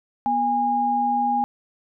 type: tone pair together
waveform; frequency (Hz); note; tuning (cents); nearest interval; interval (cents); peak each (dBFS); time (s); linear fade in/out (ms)
sine; 243.7 / 819; B3 / G#5; -23 / -24; octave + major sixth; 2099; -27 / -19; 0.26-1.44; 0
effects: none